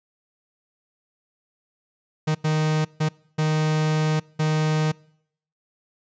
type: tone bursts at uneven times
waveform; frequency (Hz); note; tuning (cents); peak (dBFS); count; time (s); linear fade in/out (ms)
45% pulse; 155.1; D#3; -5; -19; 5; 2.27-2.35 / 2.44-2.85 / 3-3.09 / 3.38-4.2 / 4.39-4.92; 10
effects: noise-tail reverb RT60 0.7 s tail -25 dB re dry + resampled to 16000 Hz